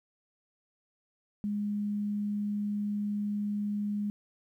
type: tone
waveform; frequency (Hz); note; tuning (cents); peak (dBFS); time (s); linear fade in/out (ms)
sine; 206.4; G#3; -10; -29; 1.44-4.1; 0
effects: 11-bit